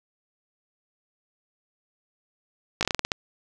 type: slowing click train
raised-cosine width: 0.2 ms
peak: -6 dBFS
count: 9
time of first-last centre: 2.81-3.118 s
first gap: 18 ms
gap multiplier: 1.21
effects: none